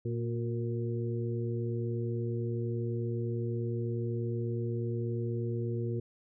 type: harmonic tone with a mistuned harmonic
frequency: 116.54 Hz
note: A#2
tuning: in tune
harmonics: 1 / 2 / 3 / 4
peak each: -32 / -40 / -37 / -41 dBFS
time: 0.05-6 s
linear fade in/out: 5 ms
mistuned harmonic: 3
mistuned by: +40 cents
effects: none